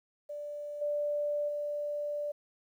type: tone with level steps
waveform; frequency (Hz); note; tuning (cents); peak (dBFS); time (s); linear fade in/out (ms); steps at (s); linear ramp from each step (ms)
sine; 587.3; D5; 0; -37 / -29 / -32; 0.29-2.32; 10; 0.81 / 1.48; 10
effects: 11-bit